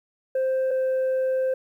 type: tone pair in turn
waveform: sine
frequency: 523.3 / 521.3 Hz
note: C5 / C5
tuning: 0 / -6 cents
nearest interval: unison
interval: 6 cents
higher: first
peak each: -18 dBFS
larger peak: neither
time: 0.35-0.71 / 0.71-1.54 s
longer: second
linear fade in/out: 5 ms
effects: tanh soft clip ceiling -20 dBFS + 10-bit